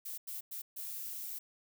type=noise bursts at uneven times; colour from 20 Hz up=violet; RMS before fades=-42 dBFS; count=4; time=0.05-0.18 / 0.27-0.41 / 0.51-0.62 / 0.76-1.39 s; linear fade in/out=10 ms; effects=none